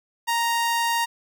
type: tone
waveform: sawtooth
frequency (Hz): 932.3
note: A#5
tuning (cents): 0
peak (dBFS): -17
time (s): 0.27-1.06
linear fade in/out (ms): 20
effects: none